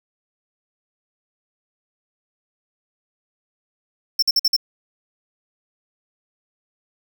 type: tone bursts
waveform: square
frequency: 5380 Hz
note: E8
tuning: 34 cents sharp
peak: -14 dBFS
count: 5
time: 4.19-4.565 s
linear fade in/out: 5 ms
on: 35 ms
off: 50 ms
effects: none